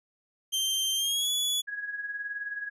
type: tone with pitch glide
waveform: sawtooth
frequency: 3144 to 3409 Hz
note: G7 to G#7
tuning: +4 to +45 cents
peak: -23 dBFS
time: 0.52-1.62 s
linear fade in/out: 20 ms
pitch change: +141 cents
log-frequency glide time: 0.96-1.3 s
type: tone with tremolo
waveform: sine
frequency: 1661.2 Hz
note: G#6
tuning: in tune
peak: -30 dBFS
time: 1.67-2.7 s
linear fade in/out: 20 ms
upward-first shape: sine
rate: 19 Hz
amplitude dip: 60%
effects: resampled to 32000 Hz